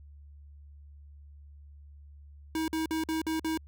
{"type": "tone bursts", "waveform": "square", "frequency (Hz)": 319.4, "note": "D#4", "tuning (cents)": 45, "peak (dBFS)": -29, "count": 6, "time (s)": [2.55, 3.575], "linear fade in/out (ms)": 2, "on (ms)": 130, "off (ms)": 49, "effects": ["added 72 Hz sine -48 dBFS peak until 3.67 s"]}